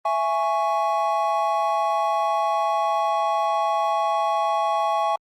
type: chord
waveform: triangle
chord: C# minor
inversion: first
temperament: just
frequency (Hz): 665.2 / 831.5 / 1108.7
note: E5 / G#5 / C#6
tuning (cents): +16 / +2 / 0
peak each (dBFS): -23 / -21 / -23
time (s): 0.05-5.16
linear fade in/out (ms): 5
effects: Opus 24 kbps